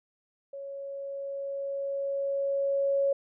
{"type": "tone with level ramp", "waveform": "sine", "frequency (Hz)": 554.4, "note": "C#5", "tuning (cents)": 0, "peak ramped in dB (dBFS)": [-37, -22], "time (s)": [0.53, 3.13], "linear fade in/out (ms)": 5, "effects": []}